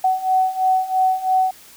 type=beating tone pair; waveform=sine; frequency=749 / 752 Hz; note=F#5 / F#5; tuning=+21 / +28 cents; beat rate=3 Hz; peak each=-20 / -17 dBFS; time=0.04-1.51 s; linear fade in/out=5 ms; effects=white hiss -45 dBFS RMS until 1.76 s